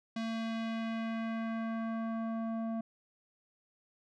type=tone with low-pass filter sweep; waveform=square; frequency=225.8 Hz; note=A3; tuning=45 cents sharp; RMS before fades=-36 dBFS; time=0.16-2.81 s; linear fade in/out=5 ms; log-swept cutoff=4500 to 770 Hz; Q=1.2; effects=none